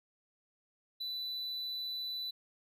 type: tone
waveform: triangle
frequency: 3983 Hz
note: B7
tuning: 14 cents sharp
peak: -35 dBFS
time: 1-2.31 s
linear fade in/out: 10 ms
effects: none